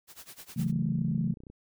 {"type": "noise with tremolo", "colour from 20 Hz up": "white", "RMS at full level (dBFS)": -45, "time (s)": [0.07, 0.72], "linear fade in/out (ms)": 50, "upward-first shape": "sine", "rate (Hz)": 9.7, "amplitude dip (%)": 90}
{"type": "chord", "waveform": "sine", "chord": "F# minor seventh", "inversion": "second", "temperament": "equal with one note detuned", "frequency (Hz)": [136.45, 164.81, 185, 220], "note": ["C#3", "E3", "F#3", "A3"], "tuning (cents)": [-27, 0, 0, 0], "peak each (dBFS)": [-32, -30, -34, -32], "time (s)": [0.56, 1.34], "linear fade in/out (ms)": 10}
{"type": "click train", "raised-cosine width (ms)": 3, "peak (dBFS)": -35, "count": 29, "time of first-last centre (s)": [0.6, 1.5], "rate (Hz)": 31.1}
{"effects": []}